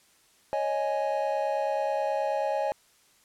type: chord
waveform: triangle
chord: C# suspended second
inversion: none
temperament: just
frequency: 554.4 / 623.7 / 831.5 Hz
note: C#5 / D#5 / G#5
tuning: 0 / +4 / +2 cents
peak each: -28 dBFS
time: 0.53-2.72 s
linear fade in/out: 0 ms
effects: white hiss -62 dBFS RMS until 3.24 s + low-pass 11000 Hz 12 dB/octave

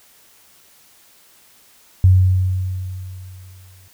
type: tone with exponential decay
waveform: sine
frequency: 92.8 Hz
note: F#2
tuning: 6 cents sharp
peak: -6 dBFS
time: 2.04-3.88 s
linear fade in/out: 0 ms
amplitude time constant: 400 ms
effects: white hiss -51 dBFS RMS until 3.93 s

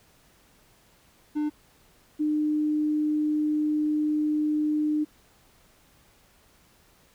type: tone pair in turn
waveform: triangle / sine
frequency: 299.9 / 302.7 Hz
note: D4 / D#4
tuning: +36 / -48 cents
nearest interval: unison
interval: 16 cents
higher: second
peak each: -22 dBFS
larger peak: neither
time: 1.35-1.5 / 2.19-5.05 s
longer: second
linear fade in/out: 20 ms
effects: pink hiss -60 dBFS RMS until 7.14 s

